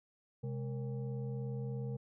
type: tone with frequency modulation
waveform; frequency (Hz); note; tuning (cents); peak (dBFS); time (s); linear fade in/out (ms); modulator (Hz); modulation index
sine; 130; C3; -11; -36; 0.43-1.97; 10; 337; 0.73
effects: none